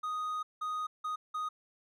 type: tone bursts at uneven times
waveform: triangle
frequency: 1244.5 Hz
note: D#6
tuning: in tune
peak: -31 dBFS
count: 4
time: 0.03-0.43 / 0.61-0.87 / 1.04-1.16 / 1.34-1.49 s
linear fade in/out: 10 ms
effects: none